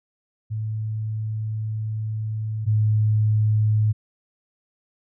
sine tone pair in turn, 108.9 / 107.46 Hz, A2 / A2, -17 / -40 cents, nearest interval unison, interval 23 cents, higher first, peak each -24 / -16 dBFS, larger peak second, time 0.5-2.66 / 2.66-3.93 s, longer first, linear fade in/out 20 ms, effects none

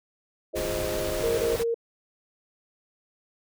sine chord, F minor seventh, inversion none, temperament equal, 349.2 / 415.3 / 523.3 / 622.3 Hz, F4 / Ab4 / C5 / Eb5, 0 / 0 / 0 / 0 cents, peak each -35 / -35 / -33 / -32 dBFS, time 0.53-1.57 s, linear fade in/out 20 ms
pink noise, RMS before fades -33 dBFS, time 0.55-1.64 s, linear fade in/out 20 ms
sine tone bursts, 463.6 Hz, A#4, 10 cents flat, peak -23 dBFS, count 3, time 1.23-1.744 s, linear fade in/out 5 ms, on 150 ms, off 32 ms
effects none

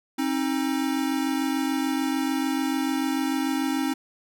square tone pair together, 267.9 / 314.7 Hz, C4 / D#4, +41 / +20 cents, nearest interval minor third, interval 279 cents, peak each -26 / -28 dBFS, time 0.18-3.94 s, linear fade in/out 10 ms, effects none

